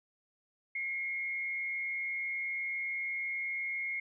sine tone with frequency modulation, 2153 Hz, C7, 49 cents sharp, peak -33 dBFS, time 0.75-4 s, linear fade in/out 5 ms, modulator 132 Hz, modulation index 0.4, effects none

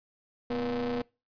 45% pulse ring-modulated tone, 116.54 Hz, A#2, in tune, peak -26 dBFS, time 0.5-1.02 s, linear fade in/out 5 ms, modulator 364 Hz, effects noise-tail reverb RT60 0.3 s tail -25 dB re dry + resampled to 11025 Hz

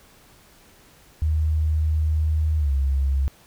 sine tone with pitch glide, 77.78 to 68.1 Hz, D#2 to C#2, 0 to -30 cents, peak -18 dBFS, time 1.22-3.28 s, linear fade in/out 0 ms, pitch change -230 cents, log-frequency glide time 2.58-2.72 s, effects pink hiss -53 dBFS RMS until 3.46 s

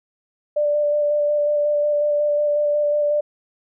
sine tone with vibrato, 590 Hz, D5, 8 cents sharp, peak -16 dBFS, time 0.56-3.21 s, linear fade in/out 10 ms, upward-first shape square, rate 5.5 Hz, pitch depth 11 cents each way, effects none

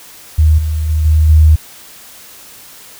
sine tone with level steps, 77.78 Hz, D#2, in tune, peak -5 / -13 / -10 / -6 / -3 dBFS, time 0.38-1.56 s, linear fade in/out 10 ms, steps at 0.58 / 0.89 / 1.05 / 1.29 s, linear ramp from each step 5 ms, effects white hiss -37 dBFS RMS until 2.99 s

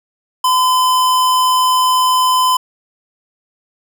square tone, 1018 Hz, C6, 48 cents flat, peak -11 dBFS, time 0.44-2.57 s, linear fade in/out 5 ms, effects none

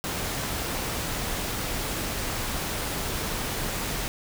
pink noise, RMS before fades -30 dBFS, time 0.04-4.08 s, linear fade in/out 0 ms, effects none

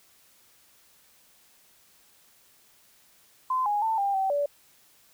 sine tone with pitch steps, 1029 / 827 / 891 / 797 / 770 / 576 Hz, C6 / G#5 / A5 / G5 / G5 / D5, -29 / -8 / +22 / +28 / -31 / -34 cents, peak -23 dBFS, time 3.5-4.46 s, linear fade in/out 5 ms, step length 160 ms, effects white hiss -60 dBFS RMS until 5.13 s

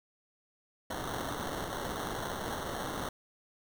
white noise with sample-and-hold, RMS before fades -37 dBFS, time 0.9-3.09 s, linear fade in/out 5 ms, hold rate 2450 Hz, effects none

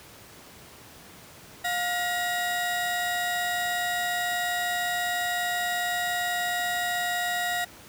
35% pulse tone pair together, 710 / 1904.3 Hz, F5 / A#6, +28 / +36 cents, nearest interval octave + perfect fourth, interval 1708 cents, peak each -27 dBFS, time 1.64-7.65 s, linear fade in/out 10 ms, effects pink hiss -48 dBFS RMS until 7.88 s + high-pass 80 Hz 12 dB/octave

